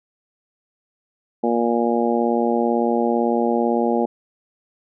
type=harmonic tone; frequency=117.9 Hz; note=A#2; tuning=20 cents sharp; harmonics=2 / 3 / 4 / 5 / 6 / 7; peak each=-21 / -23 / -23 / -26 / -27 / -25 dBFS; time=1.43-4.06 s; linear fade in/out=10 ms; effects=none